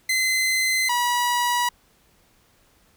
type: tone pair in turn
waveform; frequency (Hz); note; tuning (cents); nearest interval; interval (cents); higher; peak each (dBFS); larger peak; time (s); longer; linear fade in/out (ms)
sawtooth; 2054 / 969.4; C7 / B5; -33 / -32; octave + minor second; 1299; first; -16; neither; 0.09-0.89 / 0.89-1.69; neither; 5
effects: pink hiss -60 dBFS RMS until 2.96 s